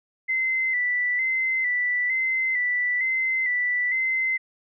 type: tone with vibrato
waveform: sine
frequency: 2017 Hz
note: B6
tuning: 36 cents sharp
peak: -21 dBFS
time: 0.28-4.38 s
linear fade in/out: 20 ms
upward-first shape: square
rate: 1.1 Hz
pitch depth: 39 cents each way
effects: none